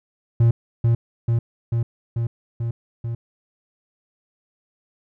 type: tone with echo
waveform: triangle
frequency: 116.54 Hz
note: A#2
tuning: in tune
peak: -10 dBFS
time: 0.4-0.51 s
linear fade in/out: 5 ms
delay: 440 ms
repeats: 6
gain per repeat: -2 dB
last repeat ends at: 3.15 s
effects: none